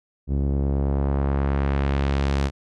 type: tone with low-pass filter sweep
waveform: sawtooth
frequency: 69.3 Hz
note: C#2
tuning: in tune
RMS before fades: -22 dBFS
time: 0.27-2.51 s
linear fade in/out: 50 ms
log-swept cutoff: 290 to 6600 Hz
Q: 0.84
effects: none